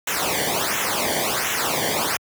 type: noise with flanger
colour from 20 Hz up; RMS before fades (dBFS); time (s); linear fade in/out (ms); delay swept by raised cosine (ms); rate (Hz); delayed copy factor
pink; -23; 0.07-2.17; 5; 0.21 to 0.78; 1.4; -0.85
effects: high-pass 80 Hz 12 dB/octave